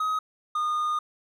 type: tone pair in turn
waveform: triangle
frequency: 1263 / 1223.5 Hz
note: D#6 / D#6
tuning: +26 / -29 cents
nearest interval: minor second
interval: 55 cents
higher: first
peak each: -22 dBFS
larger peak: neither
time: 0-0.19 / 0.55-0.99 s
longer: second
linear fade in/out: 5 ms
effects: none